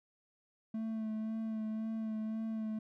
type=tone with vibrato; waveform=triangle; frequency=220 Hz; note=A3; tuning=in tune; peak=-33 dBFS; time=0.74-2.79 s; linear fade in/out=5 ms; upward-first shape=sine; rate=1.9 Hz; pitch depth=22 cents each way; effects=none